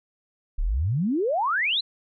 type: exponential sweep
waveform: sine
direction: up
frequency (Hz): 30.87 to 4186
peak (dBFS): -21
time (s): 0.58-1.81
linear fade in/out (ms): 10
effects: none